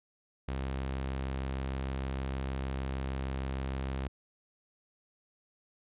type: tone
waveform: sawtooth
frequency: 66.5 Hz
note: C2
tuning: 29 cents sharp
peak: -29 dBFS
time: 0.48-4.08 s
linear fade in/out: 5 ms
effects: resampled to 8000 Hz